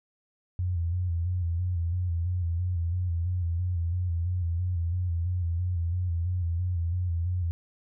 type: tone with vibrato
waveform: sine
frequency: 87.31 Hz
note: F2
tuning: in tune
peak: -25 dBFS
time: 0.59-7.51 s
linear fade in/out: 0 ms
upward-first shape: square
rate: 3 Hz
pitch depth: 59 cents each way
effects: none